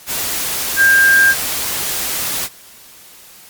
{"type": "tone in noise", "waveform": "sine", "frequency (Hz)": 1597, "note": "G6", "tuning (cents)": 32, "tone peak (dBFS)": -7, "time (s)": [0.76, 1.35], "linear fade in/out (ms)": 50, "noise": "white", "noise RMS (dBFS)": -20, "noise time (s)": [0.06, 2.49], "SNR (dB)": 10, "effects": ["white hiss -41 dBFS RMS until 3.49 s", "MP3 96 kbps"]}